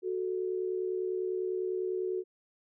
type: tone pair together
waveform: sine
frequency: 370 / 440 Hz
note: F#4 / A4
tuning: 0 / 0 cents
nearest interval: minor third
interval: 300 cents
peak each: -31 / -36 dBFS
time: 0.02-2.24 s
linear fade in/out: 50 ms
effects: none

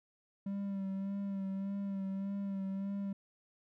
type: tone with vibrato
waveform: triangle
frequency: 196 Hz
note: G3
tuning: in tune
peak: -33 dBFS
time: 0.46-3.13 s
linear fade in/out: 5 ms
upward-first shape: sine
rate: 1.7 Hz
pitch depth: 32 cents each way
effects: none

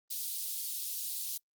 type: high-pass noise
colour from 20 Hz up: white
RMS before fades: -37 dBFS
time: 0.1-1.38 s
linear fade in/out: 10 ms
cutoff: 3700 Hz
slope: 24 dB/octave
effects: noise-tail reverb RT60 0.1 s tail -26 dB re dry + Opus 32 kbps

